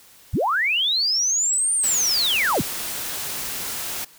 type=linear two-way sweep; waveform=sine; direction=up then down; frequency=30.87 to 9110 to 30.87 Hz; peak=-18 dBFS; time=0.33-2.62 s; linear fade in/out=10 ms; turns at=1.74 s
type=noise; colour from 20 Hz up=white; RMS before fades=-29 dBFS; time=1.83-4.05 s; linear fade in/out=10 ms
effects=white hiss -50 dBFS RMS until 4.18 s